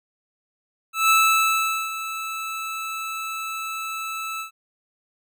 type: tone with ADSR envelope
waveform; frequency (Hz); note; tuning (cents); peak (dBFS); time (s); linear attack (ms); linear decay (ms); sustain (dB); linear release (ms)
25% pulse; 1313; E6; -7; -10; 0.93-4.51; 170; 800; -14; 110
effects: none